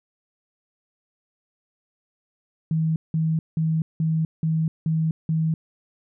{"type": "tone bursts", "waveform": "sine", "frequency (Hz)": 160, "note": "D#3", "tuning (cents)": 49, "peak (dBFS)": -19, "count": 7, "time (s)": [2.71, 5.54], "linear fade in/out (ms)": 2, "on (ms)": 250, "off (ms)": 180, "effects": []}